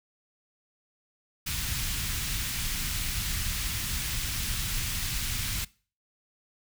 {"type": "band-stop noise", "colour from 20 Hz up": "pink", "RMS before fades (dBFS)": -31, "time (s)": [1.46, 5.65], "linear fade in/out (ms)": 10, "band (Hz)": [130, 2100], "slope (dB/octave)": 12, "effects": ["noise-tail reverb RT60 0.4 s tail -22 dB re dry"]}